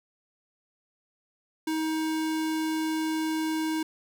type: tone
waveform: square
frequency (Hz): 316.2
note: D#4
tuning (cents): +28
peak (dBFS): -27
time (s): 1.67-3.83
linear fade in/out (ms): 5
effects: none